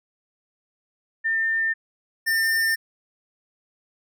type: tone pair in turn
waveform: sine / square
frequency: 1802 / 1802 Hz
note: A6 / A6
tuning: +41 / +41 cents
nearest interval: unison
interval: 0 cents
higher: neither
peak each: -20 dBFS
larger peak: neither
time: 1.24-1.74 / 2.26-2.76 s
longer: neither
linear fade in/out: 20 ms
effects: none